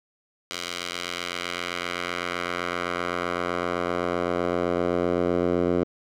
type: tone with band-pass filter sweep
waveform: 10% pulse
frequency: 87.8 Hz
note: F2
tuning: 10 cents sharp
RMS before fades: -27 dBFS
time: 0.51-5.84 s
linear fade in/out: 0 ms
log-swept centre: 4100 to 390 Hz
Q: 0.94
effects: none